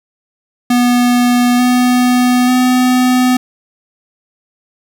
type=tone with pitch steps; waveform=square; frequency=244.5 / 248.2 / 252 Hz; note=B3 / B3 / B3; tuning=-17 / +9 / +35 cents; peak=-9 dBFS; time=0.7-3.37 s; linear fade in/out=5 ms; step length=890 ms; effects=8-bit